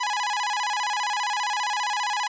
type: tone with vibrato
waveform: sawtooth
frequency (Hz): 911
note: A#5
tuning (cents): -40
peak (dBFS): -20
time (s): 0-2.28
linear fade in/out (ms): 10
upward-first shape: square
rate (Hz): 15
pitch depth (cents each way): 150
effects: resampled to 16000 Hz